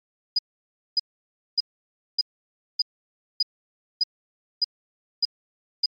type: tone bursts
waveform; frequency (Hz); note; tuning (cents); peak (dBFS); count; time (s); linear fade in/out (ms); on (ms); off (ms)
sine; 4945; D#8; -12; -17; 10; 0.36-5.86; 5; 28; 580
effects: MP3 48 kbps